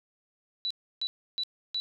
sine tone bursts, 3951 Hz, B7, in tune, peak -28 dBFS, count 4, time 0.65-1.8 s, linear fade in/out 0 ms, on 55 ms, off 310 ms, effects none

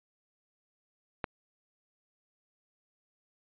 click, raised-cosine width 0.5 ms, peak -16 dBFS, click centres 1.242 s, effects resampled to 8000 Hz

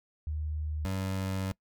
sine / 25% pulse tone pair in turn, 76.5 / 95.39 Hz, D#2 / G2, -29 / -47 cents, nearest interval major third, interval 382 cents, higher second, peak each -31 / -27 dBFS, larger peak second, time 0.27-0.85 / 0.85-1.52 s, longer second, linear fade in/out 0 ms, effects noise-tail reverb RT60 0.1 s tail -23 dB re dry

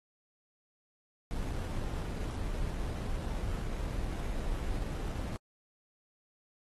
brown noise with sample-and-hold, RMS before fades -35 dBFS, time 1.31-5.36 s, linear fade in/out 0 ms, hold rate 4410 Hz, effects AAC 32 kbps

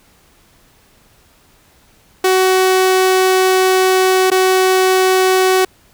sawtooth tone with dropouts, 374.6 Hz, F#4, 21 cents sharp, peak -6 dBFS, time 2.24-5.65 s, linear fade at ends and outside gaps 5 ms, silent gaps 4.303-4.315 s, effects pink hiss -51 dBFS RMS until 5.93 s

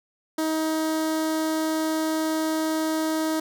sawtooth tone with notch filter, 316.1 Hz, D#4, 27 cents sharp, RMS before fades -25 dBFS, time 0.38-3.4 s, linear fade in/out 5 ms, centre 2500 Hz, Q 1.7, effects none

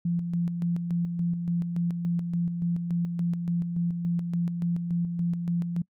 sine tone with tremolo, 171.9 Hz, F3, 27 cents flat, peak -23 dBFS, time 0.05-5.82 s, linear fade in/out 5 ms, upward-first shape square, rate 3.5 Hz, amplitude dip 45%, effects noise-tail reverb RT60 0.1 s tail -24 dB re dry

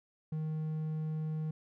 triangle tone, 156.2 Hz, D#3, 7 cents sharp, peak -31 dBFS, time 0.32-1.51 s, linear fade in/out 5 ms, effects none

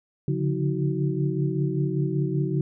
sine tone cluster, 141.6 / 146.8 / 178.2 / 320.8 / 375.9 Hz, C#3 / D3 / F3 / E4 / F#4, +37 / 0 / +35 / -47 / +27 cents, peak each -25 / -30 / -30 / -31 / -31 dBFS, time 0.28-2.61 s, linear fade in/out 2 ms, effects none

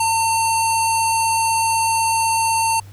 square tone with low-pass filter, 904 Hz, A5, 47 cents sharp, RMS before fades -18 dBFS, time 0-2.8 s, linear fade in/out 5 ms, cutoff 9800 Hz, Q 3.6, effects added 99 Hz sine -37 dBFS peak until 2.92 s + pink hiss -50 dBFS RMS until 2.92 s

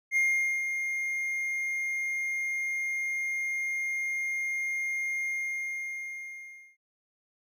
triangle tone with ADSR envelope, 2123 Hz, C7, 25 cents sharp, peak -20 dBFS, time 0.11-6.77 s, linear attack 55 ms, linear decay 460 ms, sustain -7 dB, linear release 1500 ms, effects none

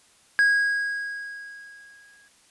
triangle tone with exponential decay, 1645 Hz, G#6, 17 cents flat, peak -13 dBFS, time 0.39-2.28 s, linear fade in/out 0 ms, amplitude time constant 410 ms, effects white hiss -58 dBFS RMS until 2.5 s + resampled to 24000 Hz

